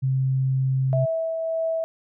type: tone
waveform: sine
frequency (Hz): 132.3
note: C3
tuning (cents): +20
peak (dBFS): -19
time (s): 0.02-1.06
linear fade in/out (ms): 20
type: tone with tremolo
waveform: sine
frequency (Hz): 652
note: E5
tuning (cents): -19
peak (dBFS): -21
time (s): 0.93-1.84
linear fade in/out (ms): 0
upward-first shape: triangle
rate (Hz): 1.7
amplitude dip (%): 35
effects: none